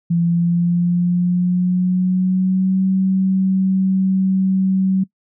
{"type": "tone with pitch glide", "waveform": "sine", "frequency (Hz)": [170.1, 189.83], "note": ["F3", "F#3"], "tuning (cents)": [-45, 45], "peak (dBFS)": -13, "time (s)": [0.1, 5.04], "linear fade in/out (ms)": 10, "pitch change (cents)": 190, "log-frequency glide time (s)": [0.23, 2.84], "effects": ["noise-tail reverb RT60 0.1 s tail -21 dB re dry"]}